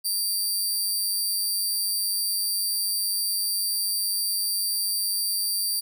15% pulse tone with amplitude modulation, 4699 Hz, D8, in tune, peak -15 dBFS, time 0.04-5.81 s, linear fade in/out 20 ms, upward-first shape sine, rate 192 Hz, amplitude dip 50%, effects none

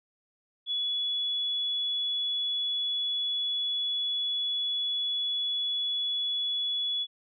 sine tone, 3400 Hz, G#7, 40 cents sharp, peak -27 dBFS, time 0.66-7.07 s, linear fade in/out 50 ms, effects none

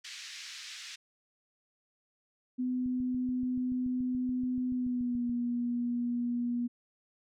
white band-pass noise, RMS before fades -45 dBFS, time 0.04-0.96 s, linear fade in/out 10 ms, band 1700 to 5900 Hz, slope 24 dB/octave
sine tone with pitch glide, 251.9 to 240.9 Hz, B3 to B3, +34 to -43 cents, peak -29 dBFS, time 2.58-6.68 s, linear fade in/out 20 ms, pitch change -77 cents, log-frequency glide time 4.72-5.25 s
click train, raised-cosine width 5 ms, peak -36 dBFS, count 18, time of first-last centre 2.86-5.296 s, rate 6.98 Hz
effects none

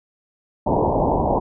white low-pass noise, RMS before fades -19 dBFS, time 0.66-1.4 s, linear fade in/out 10 ms, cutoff 970 Hz, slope 96 dB/octave, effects none

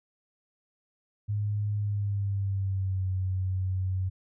sine tone with pitch glide, 103.83 to 93.58 Hz, G#2 to F#2, 0 to +20 cents, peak -26 dBFS, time 1.28-4.1 s, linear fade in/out 20 ms, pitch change -180 cents, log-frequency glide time 1.76-3.09 s, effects none

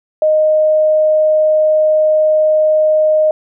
sine tone, 619 Hz, D#5, 9 cents flat, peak -8 dBFS, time 0.22-3.31 s, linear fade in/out 2 ms, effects none

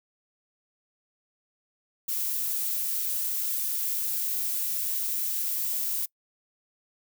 violet noise, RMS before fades -29 dBFS, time 2.08-6.06 s, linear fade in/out 10 ms, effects noise-tail reverb RT60 0.1 s tail -25 dB re dry

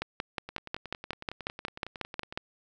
two click trains, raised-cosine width 0.3 ms, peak -24 / -15 dBFS, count 21 / 14, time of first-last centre 0.49-2.325 / 0.02-2.375 s, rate 10.9 / 5.52 Hz, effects none

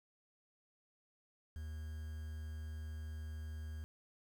triangle tone with quantisation, 77.78 Hz, D#2, in tune, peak -40 dBFS, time 1.56-3.84 s, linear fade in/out 0 ms, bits 10, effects none

